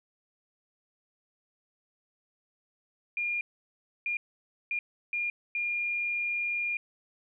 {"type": "tone bursts at uneven times", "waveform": "sine", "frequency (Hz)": 2414, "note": "D7", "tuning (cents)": 47, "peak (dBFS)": -28, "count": 5, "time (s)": [[3.17, 3.41], [4.06, 4.17], [4.71, 4.79], [5.13, 5.3], [5.55, 6.77]], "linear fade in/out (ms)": 2, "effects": []}